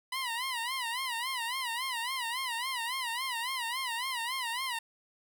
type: tone with vibrato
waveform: 15% pulse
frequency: 987.8 Hz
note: B5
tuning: in tune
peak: -26 dBFS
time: 0.12-4.79 s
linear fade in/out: 5 ms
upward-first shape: sine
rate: 3.6 Hz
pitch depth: 140 cents each way
effects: none